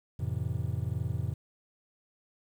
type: chord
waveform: triangle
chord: F major seventh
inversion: none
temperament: just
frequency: 87.31 / 109.13 / 130.96 / 163.7 Hz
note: F2 / A2 / C3 / E3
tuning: 0 / -14 / +2 / -12 cents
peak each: -33 / -32 / -33 / -38 dBFS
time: 0.19-1.34 s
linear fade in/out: 10 ms
effects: 10-bit